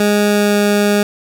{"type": "tone with pitch glide", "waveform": "20% pulse", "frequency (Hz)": [206.9, 205.6], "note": ["G#3", "G#3"], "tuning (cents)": [-6, -17], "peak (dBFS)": -6, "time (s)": [0, 1.03], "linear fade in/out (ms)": 2, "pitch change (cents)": -11, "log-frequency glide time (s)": [0.26, 0.57], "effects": []}